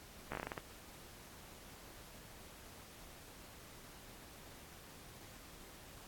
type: slowing click train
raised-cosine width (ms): 0.5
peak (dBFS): -25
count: 9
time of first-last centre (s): 0.32-0.578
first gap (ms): 14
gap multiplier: 1.23
effects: pink hiss -56 dBFS RMS until 6.07 s + AAC 64 kbps